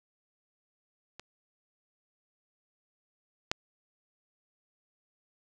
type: clicks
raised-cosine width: 0.2 ms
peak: -26 / -10 dBFS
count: 2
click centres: 1.196 / 3.515 s
effects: none